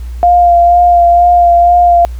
sine tone with vibrato, 698.5 Hz, F5, in tune, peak -3 dBFS, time 0.23-2.05 s, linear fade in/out 0 ms, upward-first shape sine, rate 2.1 Hz, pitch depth 19 cents each way, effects added 60 Hz sine -19 dBFS peak until 2.19 s + pink hiss -43 dBFS RMS until 2.19 s

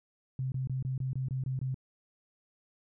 sine tone bursts, 130.81 Hz, C3, in tune, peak -30 dBFS, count 9, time 0.39-1.744 s, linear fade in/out 2 ms, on 130 ms, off 23 ms, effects none

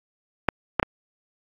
clicks, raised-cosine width 0.5 ms, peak -3 dBFS, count 3, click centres 0.487 / 0.797 / 0.829 s, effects AAC 32 kbps

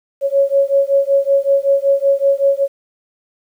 sine beating tone pair, 551 / 556.3 Hz, C#5 / C#5, -11 / +6 cents, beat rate 5.3 Hz, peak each -14 dBFS, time 0.21-2.68 s, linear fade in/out 50 ms, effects 8-bit

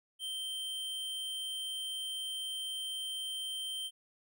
square tone, 3128 Hz, G7, 4 cents flat, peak -37 dBFS, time 0.19-3.91 s, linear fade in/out 50 ms, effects none

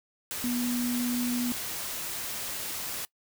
sine tone in noise, 243.9 Hz, B3, 21 cents flat, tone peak -27 dBFS, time 0.44-1.52 s, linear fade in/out 0 ms, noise white, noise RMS -35 dBFS, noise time 0.31-3.05 s, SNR +5 dB, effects noise-tail reverb RT60 0.1 s tail -22 dB re dry

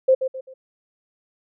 sine tone with echo, 523.3 Hz, C5, in tune, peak -11 dBFS, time 0.08-0.15 s, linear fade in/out 10 ms, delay 130 ms, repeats 3, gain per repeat -9 dB, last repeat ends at 0.54 s, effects none

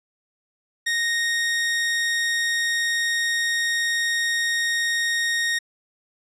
sawtooth tone, 1861 Hz, A#6, 3 cents flat, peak -17 dBFS, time 0.86-5.59 s, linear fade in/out 10 ms, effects low-pass 9000 Hz 12 dB/octave

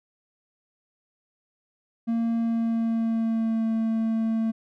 triangle tone with pitch glide, 230 to 224 Hz, A#3 to A3, -23 to +31 cents, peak -20 dBFS, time 2.07-4.52 s, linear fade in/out 20 ms, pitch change -46 cents, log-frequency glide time 2.38-3.67 s, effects none

